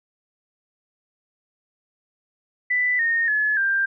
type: tone with pitch steps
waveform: sine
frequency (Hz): 1987 / 1843.3 / 1709.9 / 1586.2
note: B6 / A#6 / A6 / G6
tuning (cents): +10 / -20 / -50 / +20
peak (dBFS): -18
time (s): 2.7-3.86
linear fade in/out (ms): 10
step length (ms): 290
effects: none